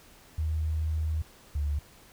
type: tone pair in turn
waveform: sine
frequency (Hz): 78.5 / 72.86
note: D#2 / D2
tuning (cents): +16 / -13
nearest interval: minor second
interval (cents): 129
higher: first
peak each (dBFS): -26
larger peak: neither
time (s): 0.38-1.22 / 1.55-1.79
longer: first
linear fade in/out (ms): 5
effects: pink hiss -55 dBFS RMS until 2.12 s